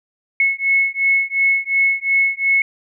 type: beating tone pair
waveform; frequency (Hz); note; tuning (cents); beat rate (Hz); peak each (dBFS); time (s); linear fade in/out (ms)
sine; 2190 / 2192.8; C#7 / C#7; -22 / -19; 2.8; -17; 0.4-2.62; 2
effects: none